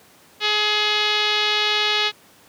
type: tone with low-pass filter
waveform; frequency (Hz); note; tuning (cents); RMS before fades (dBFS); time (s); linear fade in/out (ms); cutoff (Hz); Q
5% pulse; 421.3; G#4; +25; -20; 0.4-2.12; 50; 3700; 2.2
effects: pink hiss -51 dBFS RMS until 2.48 s + high-pass 150 Hz 12 dB/octave